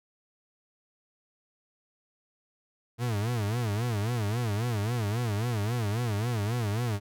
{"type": "tone with vibrato", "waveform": "40% pulse", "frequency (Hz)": 111.5, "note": "A2", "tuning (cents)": 23, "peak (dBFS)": -26, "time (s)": [2.98, 7], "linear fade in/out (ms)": 50, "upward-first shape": "sine", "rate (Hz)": 3.7, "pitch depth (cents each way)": 180, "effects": []}